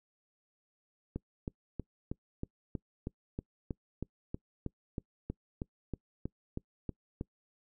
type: click train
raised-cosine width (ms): 3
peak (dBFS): -23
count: 20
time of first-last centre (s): 1.16-7.211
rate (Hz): 3.14
effects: noise-tail reverb RT60 0.1 s tail -25 dB re dry